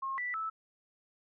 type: tone with pitch steps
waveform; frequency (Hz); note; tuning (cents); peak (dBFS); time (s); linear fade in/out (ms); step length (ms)
sine; 1075 / 1970 / 1310; C6 / B6 / E6; +47 / -5 / -11; -33; 0.02-0.5; 10; 160
effects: none